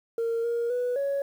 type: tone with pitch steps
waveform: sine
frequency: 460.8 / 469.8 / 492.2 / 558 Hz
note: A#4 / A#4 / B4 / C#5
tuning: -20 / +13 / -6 / +11 cents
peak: -23 dBFS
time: 0.18-1.22 s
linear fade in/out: 2 ms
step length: 260 ms
effects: tanh soft clip ceiling -22 dBFS + 9-bit